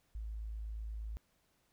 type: tone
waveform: sine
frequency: 54.2 Hz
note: A1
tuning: 25 cents flat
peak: -39 dBFS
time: 0.15-1.17 s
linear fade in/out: 0 ms
effects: pink hiss -75 dBFS RMS until 1.72 s